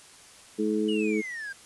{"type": "harmonic tone", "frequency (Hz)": 107.1, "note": "A2", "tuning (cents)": -46, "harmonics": [2, 3, 4], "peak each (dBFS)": [-28, -28, -28], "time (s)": [0.58, 1.22], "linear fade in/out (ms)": 20}
{"type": "exponential sweep", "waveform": "triangle", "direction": "down", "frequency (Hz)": [2981, 1568], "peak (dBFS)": -32, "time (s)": [0.88, 1.53], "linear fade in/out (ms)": 10}
{"effects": ["white hiss -51 dBFS RMS until 1.65 s", "resampled to 24000 Hz"]}